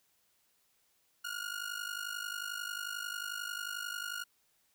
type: ring-modulated tone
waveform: sawtooth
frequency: 1431 Hz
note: F6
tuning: 42 cents sharp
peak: -31 dBFS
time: 1.24-4.24 s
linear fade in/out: 10 ms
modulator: 25.6 Hz
effects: white hiss -73 dBFS RMS until 4.74 s